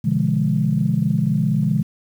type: chord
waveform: sine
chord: B diminished seventh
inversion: none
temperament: equal with one note detuned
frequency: 123.47 / 146.83 / 171.22 / 207.7 Hz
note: B2 / D3 / F3 / Ab3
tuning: 0 / 0 / -34 / 0 cents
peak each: -23 / -20 / -21 / -21 dBFS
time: 0.04-1.83 s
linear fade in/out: 10 ms
effects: tanh soft clip ceiling -5 dBFS + 8-bit